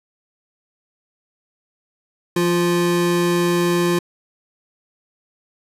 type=tone pair together; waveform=square; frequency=172.8 / 349.6 Hz; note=F3 / F4; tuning=-18 / +2 cents; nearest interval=octave; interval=1220 cents; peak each=-21 / -18 dBFS; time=2.36-3.99 s; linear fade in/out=5 ms; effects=resampled to 32000 Hz